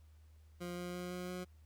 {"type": "tone with pitch steps", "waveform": "20% pulse", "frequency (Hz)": [176.1, 177.32, 178.56, 179.8, 181.05], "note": ["F3", "F3", "F3", "F#3", "F#3"], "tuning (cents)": [15, 27, 39, -49, -37], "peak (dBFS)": -36, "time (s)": [0.6, 1.45], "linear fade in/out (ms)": 20, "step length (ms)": 170, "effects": ["added 77 Hz sine -58 dBFS peak until 1.65 s", "pink hiss -75 dBFS RMS until 1.65 s"]}